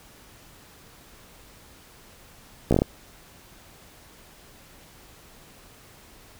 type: slowing click train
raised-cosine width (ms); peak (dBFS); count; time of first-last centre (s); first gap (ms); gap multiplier
2; -6; 6; 2.71-2.819; 15; 1.19
effects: pink hiss -51 dBFS RMS until 6.39 s